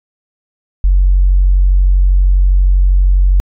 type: tone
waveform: sine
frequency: 46.25 Hz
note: F#1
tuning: in tune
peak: -5 dBFS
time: 0.84-3.4 s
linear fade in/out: 0 ms
effects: tanh soft clip ceiling -1 dBFS